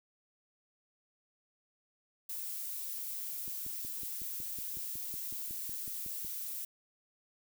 violet noise, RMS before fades -40 dBFS, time 2.29-6.65 s, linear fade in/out 5 ms
click train, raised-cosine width 3 ms, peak -38 dBFS, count 16, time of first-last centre 3.48-6.248 s, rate 5.42 Hz
effects none

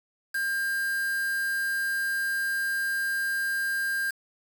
triangle tone with quantisation, 1600 Hz, G6, 35 cents sharp, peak -24 dBFS, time 0.34-4.11 s, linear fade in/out 10 ms, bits 6, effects none

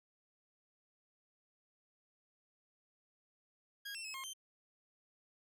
20% pulse tone with pitch steps, 1636 / 2697 / 2576 / 1069 / 3124 Hz, G#6 / E7 / E7 / C6 / G7, -26 / +39 / -41 / +37 / -7 cents, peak -38 dBFS, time 3.85-4.335 s, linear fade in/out 10 ms, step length 97 ms, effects none

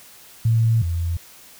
sine tone pair in turn, 113.6 / 84.61 Hz, A#2 / E2, -44 / +46 cents, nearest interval perfect fourth, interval 510 cents, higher first, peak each -14 / -20 dBFS, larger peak first, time 0.45-0.82 / 0.82-1.17 s, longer first, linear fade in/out 5 ms, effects white hiss -46 dBFS RMS until 1.59 s

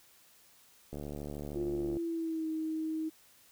click train, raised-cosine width 2 ms, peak -28 dBFS, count 77, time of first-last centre 0.93-1.97 s, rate 73.1 Hz
sine tone with pitch glide, 349.2 to 316.5 Hz, F4 to D#4, 0 to +30 cents, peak -32 dBFS, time 1.55-3.1 s, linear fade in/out 20 ms, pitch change -170 cents, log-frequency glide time 1.74-2.48 s
effects white hiss -62 dBFS RMS until 3.51 s

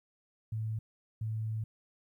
sine tone bursts at uneven times, 110 Hz, A2, in tune, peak -32 dBFS, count 2, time 0.52-0.79 / 1.21-1.64 s, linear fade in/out 5 ms, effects 12-bit

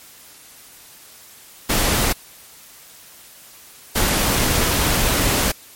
pink noise bursts at uneven times, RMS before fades -18 dBFS, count 2, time 1.69-2.13 / 3.95-5.52 s, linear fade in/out 10 ms, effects white hiss -44 dBFS RMS until 5.75 s + MP3 64 kbps

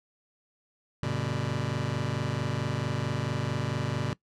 sawtooth chord, G major, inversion none, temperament just, 98 / 122.5 / 147 Hz, G2 / B2 / D3, 0 / -14 / +2 cents, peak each -31 / -27 / -28 dBFS, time 1.03-4.13 s, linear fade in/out 0 ms, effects noise-tail reverb RT60 0.1 s tail -21 dB re dry + low-pass 6000 Hz 12 dB/octave

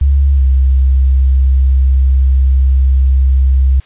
sine tone with pitch glide, 69.3 to 66.02 Hz, C#2 to C2, 0 to +16 cents, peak -6 dBFS, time 0.01-3.8 s, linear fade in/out 5 ms, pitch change -84 cents, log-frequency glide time 0.35-0.42 s, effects white hiss -45 dBFS RMS until 3.85 s + resampled to 8000 Hz

